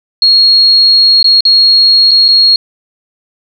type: tone with dropouts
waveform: sine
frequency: 4294 Hz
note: C8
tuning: 44 cents sharp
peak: -3 dBFS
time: 0.22-2.56 s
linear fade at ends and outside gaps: 2 ms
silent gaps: 1.228-1.243 / 1.407-1.452 / 2.11-2.114 / 2.282-2.286 s
effects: none